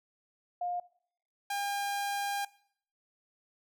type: tone pair in turn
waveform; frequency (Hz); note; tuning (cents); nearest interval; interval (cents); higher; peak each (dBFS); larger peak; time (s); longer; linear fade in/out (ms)
sine / sawtooth; 709 / 805.1; F5 / G5; +26 / +46; major second; 220; second; -31 / -28; second; 0.61-0.8 / 1.5-2.45; second; 5
effects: noise-tail reverb RT60 0.6 s tail -20 dB re dry